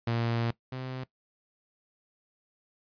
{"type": "tone pair in turn", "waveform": "sawtooth", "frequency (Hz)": [116.54, 129.42], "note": ["A#2", "C3"], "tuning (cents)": [0, -19], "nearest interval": "major second", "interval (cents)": 181, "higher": "second", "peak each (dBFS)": [-23, -31], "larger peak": "first", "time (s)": [[0.07, 0.51], [0.72, 1.04]], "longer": "first", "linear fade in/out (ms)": 5, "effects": ["noise-tail reverb RT60 0.1 s tail -19 dB re dry", "resampled to 11025 Hz"]}